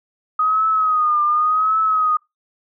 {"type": "tone with vibrato", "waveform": "sine", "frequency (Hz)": 1249, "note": "D#6", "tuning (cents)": 6, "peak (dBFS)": -14, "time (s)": [0.39, 2.17], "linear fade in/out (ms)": 5, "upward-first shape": "triangle", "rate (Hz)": 0.89, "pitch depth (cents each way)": 80, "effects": ["noise-tail reverb RT60 0.2 s tail -26 dB re dry"]}